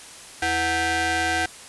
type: ring-modulated tone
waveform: sawtooth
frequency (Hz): 410.9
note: G#4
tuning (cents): -18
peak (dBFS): -14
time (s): 0.42-1.46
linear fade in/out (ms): 5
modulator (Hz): 1150
effects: white hiss -42 dBFS RMS until 1.68 s + resampled to 24000 Hz